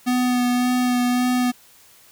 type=tone with vibrato; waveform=square; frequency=247.8 Hz; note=B3; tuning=6 cents sharp; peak=-18 dBFS; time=0.06-1.52 s; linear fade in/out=20 ms; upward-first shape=sine; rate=1.8 Hz; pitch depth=15 cents each way; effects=white hiss -51 dBFS RMS until 2.11 s